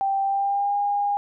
sine tone with pitch glide, 784 to 813.1 Hz, G5 to G#5, 0 to -37 cents, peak -20 dBFS, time 0.01-1.17 s, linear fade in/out 0 ms, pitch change +63 cents, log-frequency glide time 0.23-0.76 s, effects none

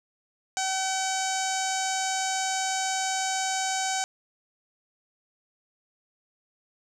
sawtooth tone with low-pass filter, 762 Hz, G5, 49 cents flat, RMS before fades -28 dBFS, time 0.57-4.04 s, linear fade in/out 0 ms, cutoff 6900 Hz, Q 5.2, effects none

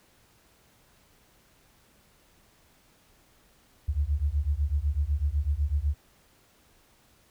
sine beating tone pair, 68.8 / 76.8 Hz, C#2 / D#2, -12 / -22 cents, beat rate 8 Hz, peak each -27 dBFS, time 3.88-5.95 s, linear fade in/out 10 ms, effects pink hiss -62 dBFS RMS until 7.3 s

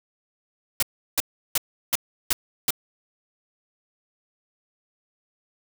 white noise bursts, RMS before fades -21 dBFS, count 6, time 0.8-2.706 s, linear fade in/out 2 ms, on 26 ms, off 350 ms, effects none

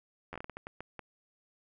slowing click train, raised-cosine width 0.5 ms, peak -26 dBFS, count 11, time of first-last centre 0.33-0.993 s, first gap 11 ms, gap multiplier 1.37, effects none

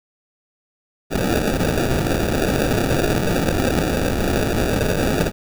blue noise with sample-and-hold, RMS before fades -19 dBFS, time 1.1-5.32 s, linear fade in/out 50 ms, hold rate 1050 Hz, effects none

